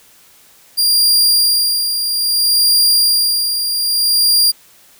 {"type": "tone with tremolo", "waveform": "sawtooth", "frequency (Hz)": 4787, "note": "D8", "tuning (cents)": 32, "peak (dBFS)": -6, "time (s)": [0.77, 4.52], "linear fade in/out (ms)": 20, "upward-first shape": "sine", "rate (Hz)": 0.61, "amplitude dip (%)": 55, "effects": ["white hiss -47 dBFS RMS until 4.99 s"]}